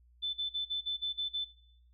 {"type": "tone bursts", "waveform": "sine", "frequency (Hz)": 3520, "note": "A7", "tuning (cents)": 0, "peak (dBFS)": -31, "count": 8, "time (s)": [0.22, 1.453], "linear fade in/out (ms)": 20, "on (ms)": 120, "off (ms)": 39, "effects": ["noise-tail reverb RT60 0.8 s tail -19 dB re dry", "added 60 Hz sine -60 dBFS peak until 1.93 s"]}